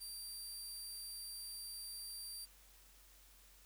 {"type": "tone", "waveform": "20% pulse", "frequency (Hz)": 4700, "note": "D8", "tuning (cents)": 1, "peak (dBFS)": -40, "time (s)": [0, 2.46], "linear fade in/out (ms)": 20, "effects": ["added 47 Hz sine -65 dBFS peak until 3.65 s", "white hiss -65 dBFS RMS until 3.65 s"]}